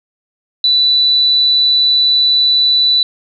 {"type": "tone", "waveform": "sine", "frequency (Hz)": 3972, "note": "B7", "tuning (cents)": 9, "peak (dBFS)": -8, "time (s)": [0.64, 3.03], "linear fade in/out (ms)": 2, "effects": []}